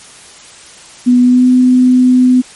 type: tone with pitch glide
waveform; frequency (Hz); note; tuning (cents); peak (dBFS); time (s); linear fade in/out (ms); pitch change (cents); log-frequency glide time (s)
sine; 246.9 to 252.5; B3 to B3; 0 to +39; -4; 1.06-2.42; 20; +39; 1.21-1.47
effects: white hiss -36 dBFS RMS until 2.55 s + MP3 48 kbps